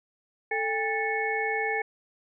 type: harmonic tone with a mistuned harmonic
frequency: 440 Hz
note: A4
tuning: in tune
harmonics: 1 / 2 / 4 / 5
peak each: -31 / -31 / -31 / -31 dBFS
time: 0.51-1.82 s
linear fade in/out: 5 ms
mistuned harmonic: 2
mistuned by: -150 cents
effects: none